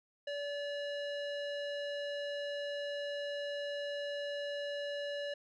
square tone with low-pass filter, 575 Hz, D5, 37 cents flat, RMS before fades -39 dBFS, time 0.27-5.34 s, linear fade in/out 5 ms, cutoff 3500 Hz, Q 1.7, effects none

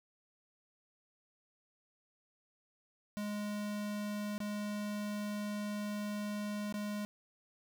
square tone with dropouts, 207.7 Hz, G#3, in tune, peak -37 dBFS, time 3.17-7.05 s, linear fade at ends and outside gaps 0 ms, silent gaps 4.38-4.403 / 6.725-6.741 s, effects none

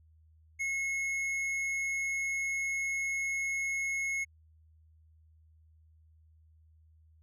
sine tone with tanh clipping, 2175 Hz, C#7, 33 cents flat, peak -32 dBFS, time 0.59-4.25 s, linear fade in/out 20 ms, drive 9 dB, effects added 79 Hz sine -59 dBFS peak until 7.22 s

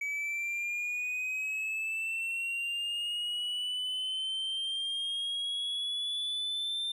triangle linear sweep, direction up, 2275 to 3589 Hz, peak -30 dBFS, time 0.01-6.92 s, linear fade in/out 5 ms, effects resampled to 32000 Hz

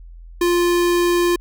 square tone, 349.2 Hz, F4, in tune, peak -15 dBFS, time 0.41-1.36 s, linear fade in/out 5 ms, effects added 42 Hz sine -36 dBFS peak until 1.4 s

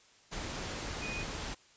sine tone in noise, 2479 Hz, D#7, 7 cents flat, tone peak -39 dBFS, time 1.01-1.24 s, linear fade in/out 20 ms, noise pink, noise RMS -39 dBFS, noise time 0.31-1.55 s, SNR -3 dB, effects white hiss -62 dBFS RMS until 1.76 s + resampled to 16000 Hz

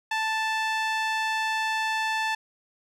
sawtooth tone with band-pass filter, 880 Hz, A5, in tune, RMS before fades -27 dBFS, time 0.11-2.35 s, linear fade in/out 5 ms, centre 2000 Hz, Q 0.79, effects none

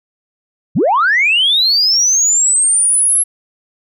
sine linear sweep, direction up, 99 to 11190 Hz, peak -8 dBFS, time 0.75-3.24 s, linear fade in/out 20 ms, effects tanh soft clip ceiling -5 dBFS

